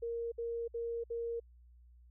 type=tone bursts; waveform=sine; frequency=466.2 Hz; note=A#4; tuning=in tune; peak=-35 dBFS; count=4; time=0.02-1.4 s; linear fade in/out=10 ms; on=300 ms; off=60 ms; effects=added 60 Hz sine -57 dBFS peak until 2.1 s